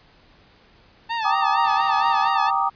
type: tone with vibrato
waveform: sawtooth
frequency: 891 Hz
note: A5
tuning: 22 cents sharp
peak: -19 dBFS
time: 1.09-2.51 s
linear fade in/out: 20 ms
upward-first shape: sine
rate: 4.3 Hz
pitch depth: 84 cents each way
type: chord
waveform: sine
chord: Eb major seventh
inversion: first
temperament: equal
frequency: 784 / 932.3 / 1174.7 / 1244.5 Hz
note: G5 / Bb5 / D6 / Eb6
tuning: 0 / 0 / 0 / 0 cents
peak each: -23 / -24 / -24 / -24 dBFS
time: 1.24-2.7 s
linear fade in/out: 20 ms
type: noise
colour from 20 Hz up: white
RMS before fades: -38 dBFS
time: 1.64-2.3 s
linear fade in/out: 10 ms
effects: pink hiss -54 dBFS RMS until 2.75 s + resampled to 11025 Hz